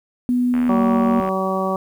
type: tone with pitch glide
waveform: sine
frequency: 246.9 to 234.1 Hz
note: B3 to A#3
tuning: 0 to +8 cents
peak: -15 dBFS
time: 0.29-1.2 s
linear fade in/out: 0 ms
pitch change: -92 cents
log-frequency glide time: 0.68-0.75 s
type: click train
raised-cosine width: 0.5 ms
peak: -17 dBFS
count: 60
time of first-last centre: 0.54-1.289 s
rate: 78.8 Hz
type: harmonic tone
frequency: 190 Hz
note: F#3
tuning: 46 cents sharp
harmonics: 1 / 2 / 3 / 4 / 5 / 6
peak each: -24 / -26 / -24 / -27 / -30 / -25 dBFS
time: 0.69-1.76 s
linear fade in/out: 2 ms
effects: 8-bit